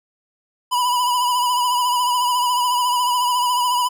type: tone with vibrato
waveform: square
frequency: 985 Hz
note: B5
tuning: 5 cents flat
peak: -17 dBFS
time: 0.71-3.89 s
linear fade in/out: 20 ms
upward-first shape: triangle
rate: 14 Hz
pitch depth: 52 cents each way
effects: none